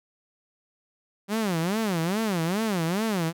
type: tone with vibrato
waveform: sawtooth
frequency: 190.8 Hz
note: G3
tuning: 47 cents flat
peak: -20 dBFS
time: 1.28-3.33 s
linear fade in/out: 50 ms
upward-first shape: sine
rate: 2.4 Hz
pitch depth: 290 cents each way
effects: none